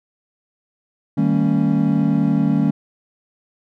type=chord; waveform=triangle; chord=Eb dominant seventh; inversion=none; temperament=equal with one note detuned; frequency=155.56 / 196 / 227.5 / 277.2 Hz; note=Eb3 / G3 / Bb3 / Db4; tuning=0 / 0 / -42 / 0 cents; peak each=-18 dBFS; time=1.17-2.71 s; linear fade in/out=10 ms; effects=none